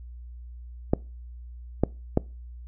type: clicks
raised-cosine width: 2 ms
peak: -6 dBFS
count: 3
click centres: 0.935 / 1.836 / 2.174 s
effects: noise-tail reverb RT60 0.3 s tail -23 dB re dry + added 60 Hz sine -39 dBFS peak until 2.67 s

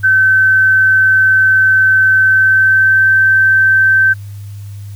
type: tone with pitch glide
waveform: sine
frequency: 1536 to 1551.2 Hz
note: G6 to G6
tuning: -36 to -19 cents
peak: -6 dBFS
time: 0.03-4.14 s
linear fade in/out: 20 ms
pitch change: +17 cents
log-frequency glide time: 2.21-3.08 s
effects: added 101 Hz sine -25 dBFS peak until 4.95 s + white hiss -46 dBFS RMS until 4.95 s

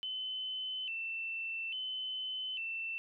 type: tone with vibrato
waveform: sine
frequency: 2853 Hz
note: F7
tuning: 36 cents sharp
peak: -36 dBFS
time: 0.03-2.98 s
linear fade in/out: 0 ms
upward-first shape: square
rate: 0.59 Hz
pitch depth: 110 cents each way
effects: none

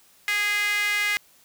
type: tone with high-pass filter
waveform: sawtooth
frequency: 413 Hz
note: G#4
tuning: 10 cents flat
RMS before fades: -24 dBFS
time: 0.28-1.17 s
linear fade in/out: 0 ms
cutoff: 2000 Hz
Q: 4.8
effects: white hiss -57 dBFS RMS until 1.44 s

